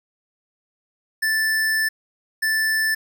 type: tone pair in turn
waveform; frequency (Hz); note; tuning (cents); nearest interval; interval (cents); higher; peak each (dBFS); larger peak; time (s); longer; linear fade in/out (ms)
square; 1760 / 1760; A6 / A6; 0 / 0; unison; 0; neither; -19; neither; 1.22-1.89 / 2.42-2.95; first; 10
effects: 9-bit